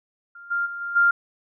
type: tone with level steps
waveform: sine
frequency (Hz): 1396.9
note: F6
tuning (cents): 0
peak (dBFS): -40 / -21 / -30 / -27 / -14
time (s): 0.35-1.11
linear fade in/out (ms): 5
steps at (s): 0.5 / 0.65 / 0.8 / 0.95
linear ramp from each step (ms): 20
effects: none